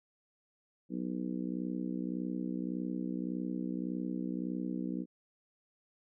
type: harmonic tone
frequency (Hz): 61.74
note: B1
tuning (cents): 0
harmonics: 3 / 4 / 5 / 6 / 7 / 8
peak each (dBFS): -38 / -38 / -39 / -49 / -53 / -51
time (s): 0.89-5.06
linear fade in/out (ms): 50
effects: none